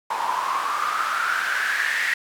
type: noise with band-pass filter sweep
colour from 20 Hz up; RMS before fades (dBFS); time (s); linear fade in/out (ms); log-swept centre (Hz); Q
white; -24; 0.1-2.14; 5; 920 to 1900; 7.4
effects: none